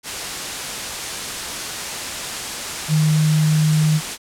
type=tone in noise; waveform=sine; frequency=154.5 Hz; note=D#3; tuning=12 cents flat; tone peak=-13 dBFS; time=2.88-4.01 s; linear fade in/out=50 ms; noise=white; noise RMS=-26 dBFS; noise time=0.03-4.18 s; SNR=+10 dB; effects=low-pass 9000 Hz 12 dB/octave